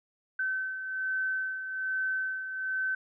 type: beating tone pair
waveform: sine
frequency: 1531 / 1532.2 Hz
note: G6 / G6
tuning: -41 / -40 cents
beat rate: 1.2 Hz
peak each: -38 / -30 dBFS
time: 0.39-2.95 s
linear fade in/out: 5 ms
effects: none